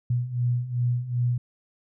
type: beating tone pair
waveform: sine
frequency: 120.4 / 123 Hz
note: B2 / B2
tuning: -44 / -7 cents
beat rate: 2.6 Hz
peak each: -28 / -24 dBFS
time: 0.1-1.38 s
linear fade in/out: 5 ms
effects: none